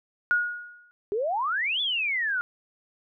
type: tone with exponential decay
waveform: sine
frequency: 1444 Hz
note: F#6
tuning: 43 cents flat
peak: -17 dBFS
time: 0.31-0.91 s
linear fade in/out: 0 ms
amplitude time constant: 130 ms
type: exponential two-way sweep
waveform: sine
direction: up then down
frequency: 390.9 to 3513 to 1396 Hz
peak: -24 dBFS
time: 1.12-2.41 s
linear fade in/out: 0 ms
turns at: 1.81 s
effects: none